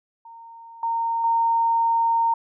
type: tone with level steps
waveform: sine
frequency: 920 Hz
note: A#5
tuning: 23 cents flat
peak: -40 / -21 / -17 dBFS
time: 0.25-2.34 s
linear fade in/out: 5 ms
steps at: 0.83 / 1.24 s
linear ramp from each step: 2 ms
effects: none